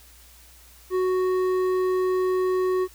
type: tone with hard clipping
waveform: sine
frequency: 370 Hz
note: F#4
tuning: in tune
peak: -22 dBFS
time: 0.9-2.88 s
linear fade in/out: 50 ms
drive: 8 dB
effects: added 60 Hz sine -52 dBFS peak until 2.94 s + white hiss -52 dBFS RMS until 2.94 s